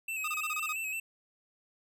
square tone with vibrato, 2611 Hz, E7, 17 cents flat, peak -34 dBFS, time 0.08-1 s, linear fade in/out 5 ms, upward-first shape square, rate 5.9 Hz, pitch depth 40 cents each way
45% pulse tone bursts, 1235 Hz, D#6, 13 cents flat, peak -34 dBFS, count 8, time 0.24-0.727 s, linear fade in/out 5 ms, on 39 ms, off 25 ms
effects none

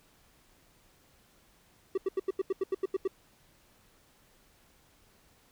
triangle tone bursts, 383.3 Hz, G4, 39 cents flat, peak -24 dBFS, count 11, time 1.95-3.077 s, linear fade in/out 5 ms, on 27 ms, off 83 ms, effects pink hiss -64 dBFS RMS until 5.51 s

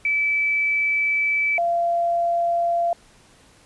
sine tone pair in turn, 2308 / 686.2 Hz, D7 / F5, -31 / -31 cents, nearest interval octave + major sixth, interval 2100 cents, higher first, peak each -18 dBFS, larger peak neither, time 0.05-1.58 / 1.58-2.93 s, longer first, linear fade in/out 2 ms, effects pink hiss -53 dBFS RMS until 3.65 s + resampled to 24000 Hz

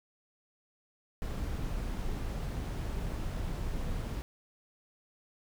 brown noise, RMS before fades -35 dBFS, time 1.22-4.22 s, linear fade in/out 0 ms, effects none

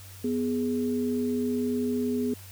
sine tone pair together, 246.9 / 415.9 Hz, B3 / G#4, 0 / +2 cents, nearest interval major sixth, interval 902 cents, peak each -26 / -30 dBFS, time 0.24-2.34 s, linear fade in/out 5 ms, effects added 95 Hz sine -45 dBFS peak until 2.51 s + white hiss -49 dBFS RMS until 2.51 s

